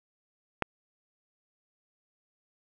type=click; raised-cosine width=0.5 ms; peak=-11 dBFS; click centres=0.623 s; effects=none